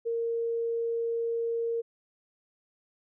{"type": "tone", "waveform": "sine", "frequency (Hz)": 462.8, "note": "A#4", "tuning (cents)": -13, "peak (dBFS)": -27, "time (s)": [0.05, 1.82], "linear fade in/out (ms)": 20, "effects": []}